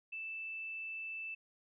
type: tone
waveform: sine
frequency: 2643 Hz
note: E7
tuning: 4 cents sharp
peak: -40 dBFS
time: 0.12-1.35 s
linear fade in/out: 10 ms
effects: none